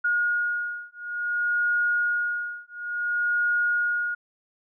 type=beating tone pair; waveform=sine; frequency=1436 / 1436.57 Hz; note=F6 / F6; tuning=+48 / +48 cents; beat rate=0.57 Hz; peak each=-26 dBFS; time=0.04-4.15 s; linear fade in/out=10 ms; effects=none